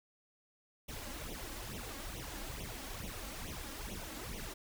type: noise with flanger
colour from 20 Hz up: pink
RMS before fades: -44 dBFS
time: 0.88-4.54 s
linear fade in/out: 10 ms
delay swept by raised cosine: 0.31 to 3.71 ms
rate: 2.3 Hz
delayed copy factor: +0.8
effects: none